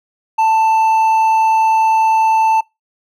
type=tone with hard clipping; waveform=triangle; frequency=885 Hz; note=A5; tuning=10 cents sharp; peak=-11 dBFS; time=0.38-2.61 s; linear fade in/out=10 ms; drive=7 dB; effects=noise-tail reverb RT60 0.2 s tail -22 dB re dry